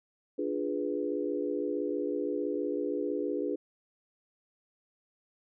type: chord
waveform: sine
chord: D diminished seventh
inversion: none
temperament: equal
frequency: 293.7 / 349.2 / 415.3 / 493.9 Hz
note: D4 / F4 / Ab4 / Cb5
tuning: 0 / 0 / 0 / 0 cents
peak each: -34 / -36 / -34 / -36 dBFS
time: 0.38-3.56 s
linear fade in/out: 10 ms
effects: none